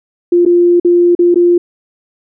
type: tone with dropouts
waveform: sine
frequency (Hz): 349.2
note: F4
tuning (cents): 0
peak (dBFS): -5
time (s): 0.32-1.58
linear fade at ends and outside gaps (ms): 5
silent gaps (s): 0.452-0.461 / 0.799-0.847 / 1.151-1.191 / 1.344-1.357
effects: none